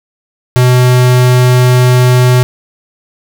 square tone, 125.4 Hz, B2, 27 cents sharp, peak -5 dBFS, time 0.56-2.43 s, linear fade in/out 0 ms, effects none

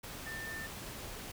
sine tone in noise, 1792 Hz, A6, 31 cents sharp, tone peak -41 dBFS, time 0.26-0.67 s, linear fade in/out 10 ms, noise pink, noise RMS -45 dBFS, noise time 0.03-1.32 s, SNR +1 dB, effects none

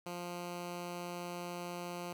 10% pulse tone, 175.4 Hz, F3, 8 cents sharp, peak -32 dBFS, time 0.06-2.13 s, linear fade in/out 5 ms, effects none

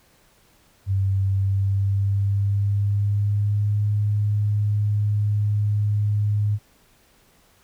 sine tone with pitch glide, 97.1 to 104.07 Hz, G2 to G#2, -16 to +4 cents, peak -18 dBFS, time 0.86-6.59 s, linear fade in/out 50 ms, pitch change +120 cents, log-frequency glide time 1.26-3.86 s, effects pink hiss -58 dBFS RMS until 7.63 s

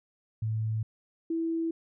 sine tone pair in turn, 110 / 328.8 Hz, A2 / E4, 0 / -4 cents, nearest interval octave + perfect fifth, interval 1896 cents, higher second, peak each -27 dBFS, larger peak neither, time 0.42-0.83 / 1.3-1.71 s, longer neither, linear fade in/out 5 ms, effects none

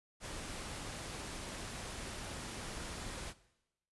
pink noise, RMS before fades -44 dBFS, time 0.2-3.34 s, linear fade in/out 50 ms, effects noise-tail reverb RT60 0.9 s tail -18 dB re dry + resampled to 24000 Hz

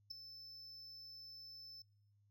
triangle tone with ADSR envelope, 5274 Hz, E8, in tune, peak -39 dBFS, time 0.1-1.82 s, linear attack 12 ms, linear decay 6 ms, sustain -12 dB, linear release 3 ms, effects noise-tail reverb RT60 0.8 s tail -24 dB re dry + added 102 Hz sine -70 dBFS peak until 2.3 s

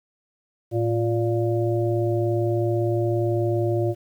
harmonic tone with a mistuned harmonic, 116.7 Hz, A#2, 2 cents sharp, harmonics 1 / 3 / 5 / 6, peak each -23 / -23 / -28 / -34 dBFS, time 0.71-3.95 s, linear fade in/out 50 ms, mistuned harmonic 1, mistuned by -62 cents, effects 9-bit

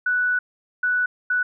sine tone bursts at uneven times, 1481 Hz, F#6, 1 cent sharp, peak -18 dBFS, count 3, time 0.06-0.39 / 0.83-1.06 / 1.3-1.43 s, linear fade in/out 5 ms, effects none

